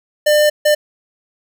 square tone bursts at uneven times, 599 Hz, D5, 34 cents sharp, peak -10 dBFS, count 2, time 0.26-0.5 / 0.65-0.75 s, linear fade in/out 10 ms, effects none

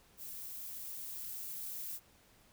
violet noise with level ramp, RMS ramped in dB -46 to -42 dBFS, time 0.17-2 s, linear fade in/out 50 ms, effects pink hiss -65 dBFS RMS until 2.52 s

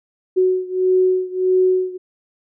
sine beating tone pair, 370 / 371.6 Hz, F#4 / F#4, 0 / +7 cents, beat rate 1.6 Hz, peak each -16 / -18 dBFS, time 0.36-1.98 s, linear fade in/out 20 ms, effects none

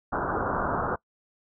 white low-pass noise, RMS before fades -28 dBFS, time 0.12-0.96 s, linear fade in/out 10 ms, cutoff 1500 Hz, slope 96 dB/octave, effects noise-tail reverb RT60 0.1 s tail -23 dB re dry

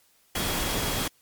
sine tone in noise, 3300 Hz, G#7, 12 cents flat, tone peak -38 dBFS, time 0.35-1.08 s, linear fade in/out 5 ms, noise pink, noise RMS -28 dBFS, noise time 0.35-1.08 s, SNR -13 dB, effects white hiss -63 dBFS RMS until 1.21 s + MP3 96 kbps

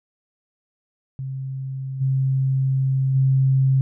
sine tone with level steps, 133.4 Hz, C3, 34 cents sharp, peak -26 / -17 / -14 dBFS, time 1.19-3.81 s, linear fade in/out 0 ms, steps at 2 / 3.14 s, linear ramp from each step 20 ms, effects none

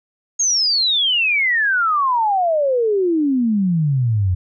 sine exponential sweep, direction down, 6645 to 87.31 Hz, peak -14 dBFS, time 0.39-4.35 s, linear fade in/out 10 ms, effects none

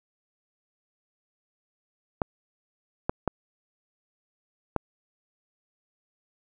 clicks, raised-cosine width 1 ms, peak -10 dBFS, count 4, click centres 2.218 / 3.095 / 3.277 / 4.763 s, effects none

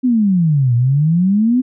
sine exponential two-way sweep, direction down then up, 261.6 to 117 to 261.6 Hz, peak -10 dBFS, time 0.03-1.62 s, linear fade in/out 20 ms, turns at 0.75 s, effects none

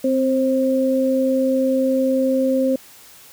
sine tone pair together, 261.2 / 530 Hz, C4 / C5, -3 / +22 cents, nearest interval octave, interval 1225 cents, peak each -18 dBFS, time 0.04-2.76 s, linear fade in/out 5 ms, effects white hiss -45 dBFS RMS until 3.32 s

